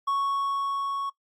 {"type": "tone with level ramp", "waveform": "triangle", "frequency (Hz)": 1108.7, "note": "C#6", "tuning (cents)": 0, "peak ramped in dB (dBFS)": [-21, -26], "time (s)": [0.07, 1.1], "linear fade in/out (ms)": 10, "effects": ["noise-tail reverb RT60 0.1 s tail -20 dB re dry", "Opus 48 kbps"]}